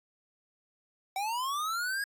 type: linear sweep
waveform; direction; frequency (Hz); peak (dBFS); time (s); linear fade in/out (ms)
square; up; 756 to 1661.2; -31; 1.16-2.04; 2
effects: AAC 64 kbps